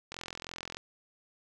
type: click train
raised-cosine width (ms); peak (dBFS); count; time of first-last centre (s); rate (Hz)
0.2; -22; 29; 0.12-0.77; 43.1
effects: none